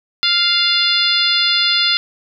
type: harmonic tone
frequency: 698.5 Hz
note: F5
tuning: in tune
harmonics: 2 / 3 / 4 / 5 / 6 / 7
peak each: -22 / -23 / -21 / -17 / -18 / -20 dBFS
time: 0.23-1.97 s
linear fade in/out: 0 ms
effects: none